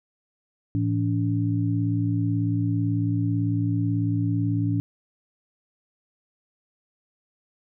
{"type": "tone cluster", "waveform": "sine", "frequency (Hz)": [110.9, 169, 285.8], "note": ["A2", "E3", "D4"], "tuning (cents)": [14, 43, -47], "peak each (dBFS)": [-23, -29, -26], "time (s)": [0.75, 4.8], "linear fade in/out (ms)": 0, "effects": []}